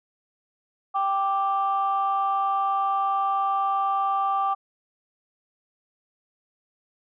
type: tone pair together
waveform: sine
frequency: 784 / 1175.7 Hz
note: G5 / D6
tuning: 0 / +2 cents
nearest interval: perfect fifth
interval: 702 cents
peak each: -23 dBFS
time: 0.94-4.55 s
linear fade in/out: 20 ms
effects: tanh soft clip ceiling -15 dBFS